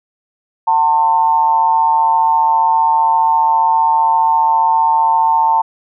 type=tone with amplitude modulation; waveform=sine; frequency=899 Hz; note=A5; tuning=37 cents sharp; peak=-6 dBFS; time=0.67-5.62 s; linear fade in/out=10 ms; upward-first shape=sine; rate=155 Hz; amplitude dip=70%; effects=none